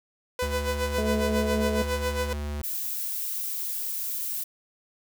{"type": "tone with tremolo", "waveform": "sawtooth", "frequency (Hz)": 499.5, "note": "B4", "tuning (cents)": 20, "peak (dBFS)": -21, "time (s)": [0.39, 2.33], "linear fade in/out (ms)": 2, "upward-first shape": "sine", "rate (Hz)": 7.3, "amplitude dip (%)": 70}
{"type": "tone", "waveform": "square", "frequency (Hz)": 73.42, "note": "D2", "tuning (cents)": 0, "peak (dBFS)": -30, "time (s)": [0.42, 2.62], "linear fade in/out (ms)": 5}
{"type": "harmonic tone", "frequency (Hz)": 216, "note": "A3", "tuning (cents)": -32, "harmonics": [1, 2, 3], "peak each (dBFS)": [-27, -30, -32], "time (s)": [0.98, 1.82], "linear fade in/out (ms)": 2}
{"type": "noise", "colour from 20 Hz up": "violet", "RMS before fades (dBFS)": -31, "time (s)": [2.63, 4.44], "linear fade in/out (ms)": 10}
{"effects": []}